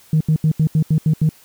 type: tone bursts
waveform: sine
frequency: 156.3 Hz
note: D#3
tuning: 8 cents sharp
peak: -10 dBFS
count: 8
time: 0.13-1.291 s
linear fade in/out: 2 ms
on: 76 ms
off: 79 ms
effects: tanh soft clip ceiling -8 dBFS + white hiss -49 dBFS RMS until 1.44 s